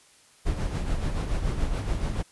brown noise with tremolo, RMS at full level -25 dBFS, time 0.45-2.23 s, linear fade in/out 20 ms, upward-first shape sine, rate 7 Hz, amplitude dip 50%, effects white hiss -57 dBFS RMS until 2.31 s + resampled to 24000 Hz

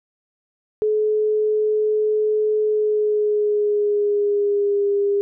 sine tone with pitch glide, 427.6 to 403.6 Hz, A4 to G#4, -49 to -49 cents, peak -16 dBFS, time 0.82-5.21 s, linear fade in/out 0 ms, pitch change -100 cents, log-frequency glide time 2.62-4.88 s, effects none

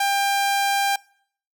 sawtooth tone, 796 Hz, G5, 26 cents sharp, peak -15 dBFS, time 0-0.96 s, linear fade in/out 5 ms, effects noise-tail reverb RT60 0.6 s tail -24 dB re dry

